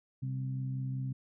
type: harmonic tone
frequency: 65.41 Hz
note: C2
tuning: in tune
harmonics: 2 / 3 / 4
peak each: -33 / -46 / -45 dBFS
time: 0.22-1.13 s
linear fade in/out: 10 ms
effects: none